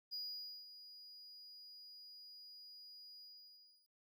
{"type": "tone with ADSR envelope", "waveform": "triangle", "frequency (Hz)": 4900, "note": "D#8", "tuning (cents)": -27, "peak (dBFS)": -40, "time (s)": [0.11, 3.9], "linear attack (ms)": 25, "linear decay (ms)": 520, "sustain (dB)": -13, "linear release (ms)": 680, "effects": ["13-bit"]}